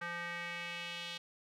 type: tone with band-pass filter sweep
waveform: square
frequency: 172.4 Hz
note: F3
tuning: 22 cents flat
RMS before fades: -42 dBFS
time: 0.01-1.18 s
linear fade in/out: 10 ms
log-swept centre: 1600 to 3400 Hz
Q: 2.5
effects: none